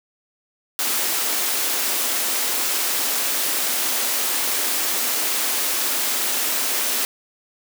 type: high-pass noise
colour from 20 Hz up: white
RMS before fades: -22 dBFS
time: 0.79-7.05 s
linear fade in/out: 0 ms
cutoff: 230 Hz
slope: 48 dB/octave
effects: none